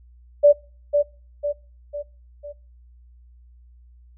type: tone with echo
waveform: sine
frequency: 582 Hz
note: D5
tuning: 16 cents flat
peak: -8 dBFS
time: 0.43-0.53 s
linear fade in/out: 20 ms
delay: 500 ms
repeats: 4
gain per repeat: -6 dB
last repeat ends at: 2.53 s
effects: noise-tail reverb RT60 0.4 s tail -23 dB re dry + added 60 Hz sine -47 dBFS peak until 4.17 s